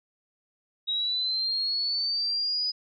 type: linear sweep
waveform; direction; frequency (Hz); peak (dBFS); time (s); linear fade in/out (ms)
sine; up; 3803 to 4978; -25; 0.87-2.72; 20
effects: none